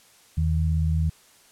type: tone pair together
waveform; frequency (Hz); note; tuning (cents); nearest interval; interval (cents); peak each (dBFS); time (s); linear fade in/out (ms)
sine; 80.5 / 158.14; E2 / D#3; -41 / +28; octave; 1169; -21 / -25; 0.37-1.1; 10
effects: white hiss -55 dBFS RMS until 1.51 s + low-pass 11000 Hz 12 dB/octave